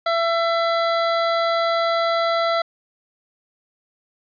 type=tone; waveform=25% pulse; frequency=670 Hz; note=E5; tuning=28 cents sharp; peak=-14 dBFS; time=0.06-2.62 s; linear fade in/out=5 ms; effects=resampled to 11025 Hz + 9-bit